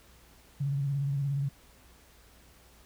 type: tone with vibrato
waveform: sine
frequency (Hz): 139.8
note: C#3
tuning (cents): +15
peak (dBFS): -27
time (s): 0.6-1.49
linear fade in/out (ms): 10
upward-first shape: square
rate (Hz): 17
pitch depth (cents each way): 41
effects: added 60 Hz sine -60 dBFS peak until 2.85 s + pink hiss -59 dBFS RMS until 2.85 s